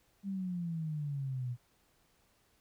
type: exponential sweep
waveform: sine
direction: down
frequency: 200.3 to 120 Hz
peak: -34 dBFS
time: 0.23-1.57 s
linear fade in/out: 50 ms
effects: pink hiss -71 dBFS RMS until 2.6 s